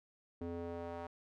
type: tone with band-pass filter sweep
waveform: square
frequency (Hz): 85.3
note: F2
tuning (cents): -40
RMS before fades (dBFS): -43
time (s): 0.41-1.07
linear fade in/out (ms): 5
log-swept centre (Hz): 340 to 780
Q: 1.6
effects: none